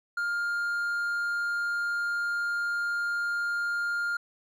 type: tone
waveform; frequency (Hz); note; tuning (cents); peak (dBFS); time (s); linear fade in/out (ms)
triangle; 1406; F6; +11; -25; 0.17-4.17; 5
effects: none